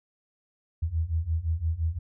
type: beating tone pair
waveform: sine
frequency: 78.4 / 84.2 Hz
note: D#2 / E2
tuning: +14 / +37 cents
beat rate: 5.8 Hz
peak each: -29 / -27 dBFS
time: 0.82-1.99 s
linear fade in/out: 10 ms
effects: none